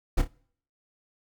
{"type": "noise with echo", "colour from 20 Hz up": "brown", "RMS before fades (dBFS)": -21, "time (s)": [0.17, 0.22], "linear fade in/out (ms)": 10, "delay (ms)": 29, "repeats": 2, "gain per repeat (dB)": -10, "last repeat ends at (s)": 0.278, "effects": ["noise-tail reverb RT60 0.6 s tail -25 dB re dry"]}